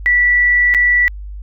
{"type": "tone with dropouts", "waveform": "sine", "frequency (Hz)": 1958, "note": "B6", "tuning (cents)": -15, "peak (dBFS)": -9, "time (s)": [0.06, 1.08], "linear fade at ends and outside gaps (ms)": 0, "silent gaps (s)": [0.74, 0.747], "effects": ["added 50 Hz sine -26 dBFS peak until 1.42 s"]}